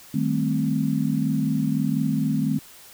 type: chord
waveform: sine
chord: A half-diminished seventh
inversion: second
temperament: equal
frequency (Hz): 155.56 / 196 / 220 / 261.6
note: Eb3 / G3 / A3 / C4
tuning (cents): 0 / 0 / 0 / 0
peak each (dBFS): -25 / -29 / -25 / -25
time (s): 0.14-2.59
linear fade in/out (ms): 5
effects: white hiss -47 dBFS RMS until 2.93 s